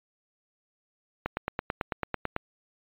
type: click train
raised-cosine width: 0.5 ms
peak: -13 dBFS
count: 11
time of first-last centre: 1.26-2.364 s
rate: 9.06 Hz
effects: resampled to 8000 Hz